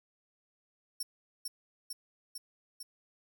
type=tone with echo; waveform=15% pulse; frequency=5440 Hz; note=F8; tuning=46 cents flat; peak=-28 dBFS; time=1-1.03 s; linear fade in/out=5 ms; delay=450 ms; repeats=4; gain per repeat=-2 dB; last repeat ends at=2.83 s; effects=none